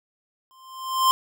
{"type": "tone with exponential growth", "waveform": "square", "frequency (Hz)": 1046.5, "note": "C6", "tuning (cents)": 0, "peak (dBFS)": -14, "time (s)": [0.51, 1.11], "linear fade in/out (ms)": 0, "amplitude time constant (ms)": 130, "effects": []}